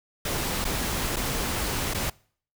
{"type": "noise with dropouts", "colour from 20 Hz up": "pink", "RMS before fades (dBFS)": -28, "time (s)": [0.25, 2.1], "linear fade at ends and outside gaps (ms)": 5, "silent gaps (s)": [[0.645, 0.65], [1.161, 1.166], [1.938, 1.945]], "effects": ["noise-tail reverb RT60 0.5 s tail -24 dB re dry"]}